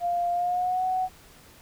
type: tone with pitch glide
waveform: sine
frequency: 698.5 to 744.3 Hz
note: F5 to F#5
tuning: 0 to +10 cents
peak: -23 dBFS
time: 0-1.09 s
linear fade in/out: 50 ms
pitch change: +110 cents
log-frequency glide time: 0.31-0.85 s
effects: pink hiss -52 dBFS RMS until 1.61 s